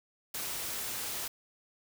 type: noise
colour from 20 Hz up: white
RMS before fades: -37 dBFS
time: 0.34-1.28 s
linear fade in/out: 5 ms
effects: none